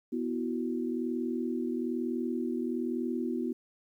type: chord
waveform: sine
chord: B suspended fourth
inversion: none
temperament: just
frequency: 246.9 / 329.3 / 370.4 Hz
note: B3 / E4 / F#4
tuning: 0 / -2 / +2 cents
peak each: -32 / -35 / -36 dBFS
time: 0.12-3.53 s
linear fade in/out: 10 ms
effects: 11-bit